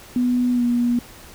sine tone with pitch glide, 246.9 to 240.7 Hz, B3 to B3, 0 to -44 cents, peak -16 dBFS, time 0.16-0.99 s, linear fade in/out 2 ms, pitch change -44 cents, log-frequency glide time 0.53-0.63 s, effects pink hiss -43 dBFS RMS until 1.34 s

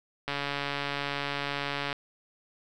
click train, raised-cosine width 0.3 ms, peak -15 dBFS, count 235, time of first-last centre 0.28-1.928 s, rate 142 Hz, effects none

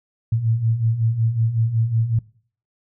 sine beating tone pair, 110 / 115.4 Hz, A2 / A#2, 0 / -17 cents, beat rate 5.4 Hz, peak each -23 / -18 dBFS, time 0.32-2.19 s, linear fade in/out 5 ms, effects noise-tail reverb RT60 0.5 s tail -22 dB re dry

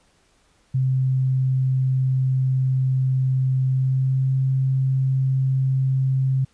sine tone with pitch glide, 130.81 to 132.56 Hz, C3 to C3, 0 to +23 cents, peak -17 dBFS, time 0.74-6.45 s, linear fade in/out 10 ms, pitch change +23 cents, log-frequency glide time 3.68-4.33 s, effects pink hiss -61 dBFS RMS until 6.53 s + resampled to 22050 Hz

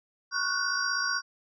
sine tone cluster, 1111 / 1449 / 1505 / 4714 / 5610 Hz, C#6 / F#6 / F#6 / D8 / F8, +4 / -37 / +29 / +6 / +7 cents, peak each -34 / -31 / -32 / -34 / -34 dBFS, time 0.31-1.22 s, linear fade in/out 50 ms, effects none

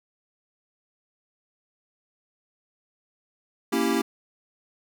square chord, A# diminished seventh, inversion none, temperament equal, 233.1 / 277.2 / 329.6 / 392 Hz, A#3 / C#4 / E4 / G4, 0 / 0 / 0 / 0 cents, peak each -28 dBFS, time 3.72-4.02 s, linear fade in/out 10 ms, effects none

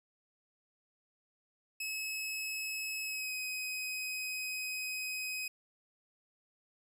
sawtooth tone with pitch glide, 2578 to 2521 Hz, E7 to D#7, -39 to +22 cents, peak -33 dBFS, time 1.8-5.48 s, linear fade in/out 5 ms, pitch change -39 cents, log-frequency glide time 3.04-3.33 s, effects none

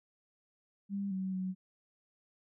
sine tone with pitch steps, 199 / 189.1 / 186.5 Hz, G3 / F#3 / F#3, +26 / +38 / +14 cents, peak -33 dBFS, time 0.89-1.55 s, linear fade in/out 50 ms, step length 220 ms, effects none

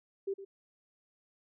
sine tone with echo, 392 Hz, G4, in tune, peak -31 dBFS, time 0.27-0.34 s, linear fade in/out 10 ms, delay 110 ms, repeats 1, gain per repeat -12 dB, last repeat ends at 0.45 s, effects none

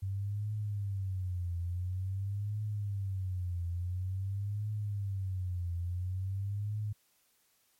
sine tone with vibrato, 95.7 Hz, G2, 41 cents flat, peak -32 dBFS, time 0.02-6.93 s, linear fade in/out 10 ms, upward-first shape triangle, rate 0.48 Hz, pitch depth 190 cents each way, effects white hiss -71 dBFS RMS until 7.79 s + MP3 64 kbps

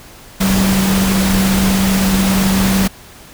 sine tone in noise, 192 Hz, G3, 36 cents flat, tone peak -12 dBFS, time 0.4-2.88 s, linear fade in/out 10 ms, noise pink, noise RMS -18 dBFS, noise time 0.4-2.88 s, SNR +3 dB, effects pink hiss -39 dBFS RMS until 3.33 s

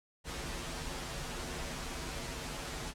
pink noise with comb filter, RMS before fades -40 dBFS, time 0.24-2.94 s, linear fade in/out 50 ms, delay 9.9 ms, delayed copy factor -0.85, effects low-pass 9000 Hz 12 dB/octave

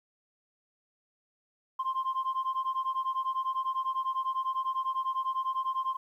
sine beating tone pair, 1046.5 / 1056.5 Hz, C6 / C6, 0 / +16 cents, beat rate 10 Hz, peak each -30 dBFS, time 1.79-5.97 s, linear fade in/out 10 ms, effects tanh soft clip ceiling -25 dBFS + 11-bit

